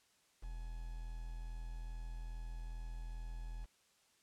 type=tone with quantisation; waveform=triangle; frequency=41.2 Hz; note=E1; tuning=in tune; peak=-40 dBFS; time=0.42-3.66 s; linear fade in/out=20 ms; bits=10; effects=white hiss -72 dBFS RMS until 4.22 s + low-pass 9000 Hz 12 dB/octave